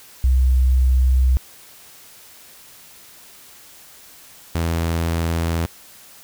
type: tone pair in turn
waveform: sine / sawtooth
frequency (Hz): 64.1 / 83.13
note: C2 / E2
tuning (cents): -35 / +15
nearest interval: perfect fourth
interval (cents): 450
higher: second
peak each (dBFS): -12 / -15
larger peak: first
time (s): 0.24-1.37 / 4.55-5.66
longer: first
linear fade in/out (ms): 0
effects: white hiss -45 dBFS RMS until 6.23 s